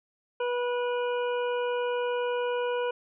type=harmonic tone; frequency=488.2 Hz; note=B4; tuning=20 cents flat; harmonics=1 / 2 / 3 / 5 / 6; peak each=-27 / -34 / -38 / -43 / -43 dBFS; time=0.4-2.91 s; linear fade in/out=5 ms; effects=none